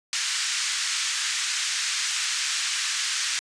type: band-pass noise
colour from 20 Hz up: white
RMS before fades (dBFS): -27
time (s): 0.13-3.39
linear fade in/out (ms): 0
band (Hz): 1400 to 7400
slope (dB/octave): 24
effects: resampled to 22050 Hz

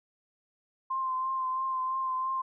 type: tone with vibrato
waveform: sine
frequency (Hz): 1045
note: C6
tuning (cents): -2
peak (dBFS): -28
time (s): 0.9-2.42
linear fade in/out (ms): 10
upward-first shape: triangle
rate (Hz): 3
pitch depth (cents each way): 27
effects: none

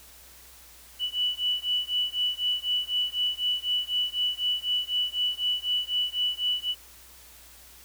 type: beating tone pair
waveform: sine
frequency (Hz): 2960 / 2964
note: F#7 / F#7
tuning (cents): 0 / +2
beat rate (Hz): 4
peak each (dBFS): -28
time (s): 0.99-6.75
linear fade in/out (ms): 50
effects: added 60 Hz sine -57 dBFS peak until 7.84 s + white hiss -51 dBFS RMS until 7.84 s

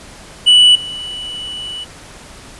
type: tone with level steps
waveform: triangle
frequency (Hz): 2959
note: F#7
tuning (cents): -1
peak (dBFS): -3 / -22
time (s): 0.46-1.85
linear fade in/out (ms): 20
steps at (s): 0.75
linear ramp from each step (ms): 5
effects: pink hiss -37 dBFS RMS until 2.59 s + resampled to 24000 Hz

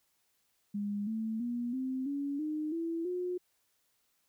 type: tone with pitch steps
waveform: sine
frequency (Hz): 204.3 / 221.5 / 240.2 / 260.4 / 282.3 / 306.1 / 331.9 / 359.8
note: G#3 / A3 / B3 / C4 / C#4 / D#4 / E4 / F#4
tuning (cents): -28 / +12 / -48 / -8 / +32 / -28 / +12 / -48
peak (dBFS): -32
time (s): 0.74-3.38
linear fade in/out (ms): 10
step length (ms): 330
effects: white hiss -75 dBFS RMS until 4.28 s

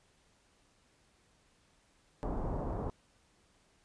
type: low-pass noise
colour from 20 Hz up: pink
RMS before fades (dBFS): -36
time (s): 2.23-2.9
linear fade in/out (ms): 0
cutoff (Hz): 950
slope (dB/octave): 24
effects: pink hiss -69 dBFS RMS until 3.84 s + resampled to 22050 Hz

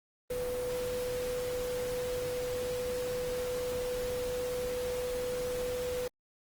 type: tone in noise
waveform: sine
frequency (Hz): 497.2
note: B4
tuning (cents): +12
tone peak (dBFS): -32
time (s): 0.3-6.08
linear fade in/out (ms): 5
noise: pink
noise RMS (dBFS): -42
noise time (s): 0.3-6.08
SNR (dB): +7
effects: Opus 24 kbps

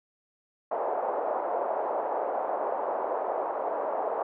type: band-pass noise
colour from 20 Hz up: pink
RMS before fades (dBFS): -30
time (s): 0.71-4.23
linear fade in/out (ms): 5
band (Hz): 520 to 880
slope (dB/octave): 24
effects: none

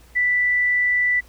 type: tone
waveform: sine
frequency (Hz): 1975.5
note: B6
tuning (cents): 0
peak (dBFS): -16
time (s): 0.15-1.21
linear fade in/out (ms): 20
effects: added 58 Hz sine -48 dBFS peak until 1.28 s + pink hiss -53 dBFS RMS until 1.28 s

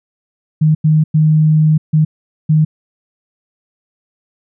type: tone bursts at uneven times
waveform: sine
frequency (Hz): 155.1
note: D#3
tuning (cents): -5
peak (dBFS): -7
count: 5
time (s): 0.61-0.75 / 0.84-1.04 / 1.14-1.78 / 1.93-2.05 / 2.49-2.65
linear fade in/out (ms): 10
effects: none

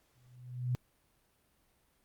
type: tone with exponential growth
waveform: sine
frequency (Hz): 124.5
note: B2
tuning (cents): +14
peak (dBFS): -27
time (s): 0.15-0.75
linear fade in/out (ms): 0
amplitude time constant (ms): 130
effects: pink hiss -72 dBFS RMS until 2.04 s + Opus 48 kbps

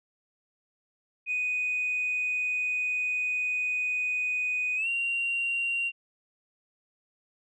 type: tone with pitch glide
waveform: sine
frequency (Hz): 2489 to 2762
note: D#7 to F7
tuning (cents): 0 to -20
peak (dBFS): -25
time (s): 1.26-5.92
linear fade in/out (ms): 50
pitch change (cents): +180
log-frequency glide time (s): 4.76-4.88
effects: tanh soft clip ceiling -22 dBFS

